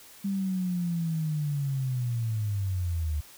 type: linear sweep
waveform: sine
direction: down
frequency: 199.5 to 73.1 Hz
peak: -26 dBFS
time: 0.24-3.21 s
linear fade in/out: 10 ms
effects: white hiss -51 dBFS RMS until 3.37 s